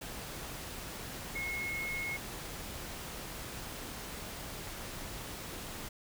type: tone in noise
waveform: sine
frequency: 2170 Hz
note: C#7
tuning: 37 cents flat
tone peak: -35 dBFS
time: 1.35-2.17 s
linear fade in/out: 10 ms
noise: pink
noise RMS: -43 dBFS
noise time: 0.01-5.89 s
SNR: +5 dB
effects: none